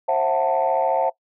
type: chord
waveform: sine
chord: F# half-diminished seventh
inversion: second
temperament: just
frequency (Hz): 532.8 / 666 / 740 / 888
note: C5 / E5 / F#5 / A5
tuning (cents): +31 / +18 / 0 / +16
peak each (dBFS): -22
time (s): 0.08-1.1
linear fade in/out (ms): 10
effects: noise-tail reverb RT60 0.1 s tail -20 dB re dry + tanh soft clip ceiling -10 dBFS